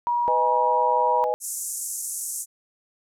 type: tone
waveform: sine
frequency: 958 Hz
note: A#5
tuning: 47 cents sharp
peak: -20 dBFS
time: 0.07-1.24 s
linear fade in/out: 0 ms
type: chord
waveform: sine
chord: G# minor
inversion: first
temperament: just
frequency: 498.4 / 623 / 830.6 Hz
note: B4 / D#5 / G#5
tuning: +16 / +2 / 0 cents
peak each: -25 / -27 / -25 dBFS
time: 0.28-1.34 s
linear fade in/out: 0 ms
type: band-pass noise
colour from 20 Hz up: pink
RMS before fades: -31 dBFS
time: 1.4-2.46 s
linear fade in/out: 50 ms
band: 6500 to 12000 Hz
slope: 48 dB/octave
effects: none